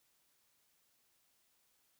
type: silence
effects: white hiss -75 dBFS RMS until 1.99 s